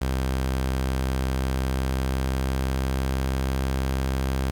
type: tone with pitch glide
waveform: sawtooth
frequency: 65.5 to 66.22 Hz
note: C2 to C2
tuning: +2 to +21 cents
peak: -19 dBFS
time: 0.01-4.51 s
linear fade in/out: 10 ms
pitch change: +19 cents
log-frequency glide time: 1.33-3.49 s
effects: 8-bit